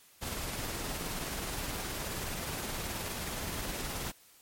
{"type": "noise with tremolo", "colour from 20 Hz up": "pink", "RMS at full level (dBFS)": -36, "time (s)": [0.21, 4.12], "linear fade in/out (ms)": 20, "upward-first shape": "sine", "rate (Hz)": 19, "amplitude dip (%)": 25, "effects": ["white hiss -60 dBFS RMS until 4.41 s", "MP3 64 kbps"]}